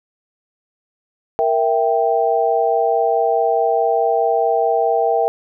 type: chord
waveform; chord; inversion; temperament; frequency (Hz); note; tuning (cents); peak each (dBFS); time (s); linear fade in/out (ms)
sine; E diminished; second; equal; 466.2 / 659.3 / 784; Bb4 / E5 / G5; 0 / 0 / 0; -18; 1.39-5.28; 0
effects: none